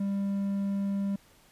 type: tone with hard clipping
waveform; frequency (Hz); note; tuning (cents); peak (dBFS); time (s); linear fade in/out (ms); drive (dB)
triangle; 198.2; G3; +19; -28; 0-1.16; 5; 6
effects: pink hiss -60 dBFS RMS until 1.51 s + resampled to 32000 Hz